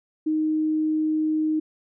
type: tone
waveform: sine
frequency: 311 Hz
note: D#4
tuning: 1 cent flat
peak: -20 dBFS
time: 0.26-1.6 s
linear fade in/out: 10 ms
effects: none